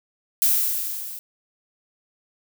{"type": "noise with level ramp", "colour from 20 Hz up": "violet", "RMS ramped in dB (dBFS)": [-17, -36], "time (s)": [0.42, 1.19], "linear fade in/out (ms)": 0, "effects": []}